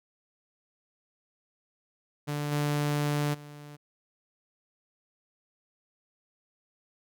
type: tone with level steps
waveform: sawtooth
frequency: 146.83 Hz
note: D3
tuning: in tune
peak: -26 / -22 / -40 dBFS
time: 2.27-3.77 s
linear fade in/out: 20 ms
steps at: 2.51 / 3.33 s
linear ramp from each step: 20 ms
effects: none